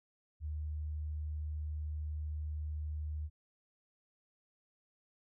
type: tone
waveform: sine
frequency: 76.1 Hz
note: D#2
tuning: 38 cents flat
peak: -36 dBFS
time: 0.4-3.3 s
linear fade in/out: 50 ms
effects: none